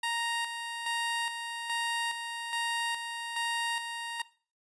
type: tone with tremolo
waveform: 15% pulse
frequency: 932.3 Hz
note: A#5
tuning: in tune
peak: -23 dBFS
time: 0.03-4.22 s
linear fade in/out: 5 ms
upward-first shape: square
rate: 1.2 Hz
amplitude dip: 50%
effects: noise-tail reverb RT60 0.4 s tail -19 dB re dry + resampled to 22050 Hz